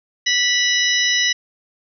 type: harmonic tone with a mistuned harmonic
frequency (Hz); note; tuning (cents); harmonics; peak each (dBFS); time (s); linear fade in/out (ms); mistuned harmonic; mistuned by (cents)
982; B5; -10; 2 / 3 / 4 / 5 / 6; -19 / -21 / -22 / -23 / -24; 0.26-1.33; 10; 5; +84
effects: none